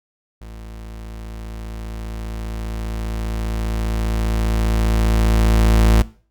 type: tone with level ramp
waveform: 40% pulse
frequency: 55 Hz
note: A1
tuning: in tune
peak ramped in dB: -33 to -9 dBFS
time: 0.41-6.02 s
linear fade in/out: 5 ms
effects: noise-tail reverb RT60 0.4 s tail -19 dB re dry